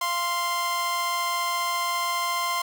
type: tone pair together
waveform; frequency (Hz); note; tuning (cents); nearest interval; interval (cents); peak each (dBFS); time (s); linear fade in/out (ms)
sawtooth; 692.8 / 1046.5; F5 / C6; -14 / 0; perfect fifth; 714; -29 / -21; 0.01-2.62; 5
effects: none